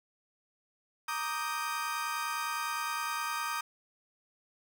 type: chord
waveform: 35% pulse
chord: Eb major seventh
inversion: second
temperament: equal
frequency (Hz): 932.3 / 1174.7 / 1244.5 / 1568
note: Bb5 / D6 / Eb6 / G6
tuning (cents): 0 / 0 / 0 / 0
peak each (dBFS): -37 / -38 / -34 / -39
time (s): 1.08-3.61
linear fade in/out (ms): 5
effects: none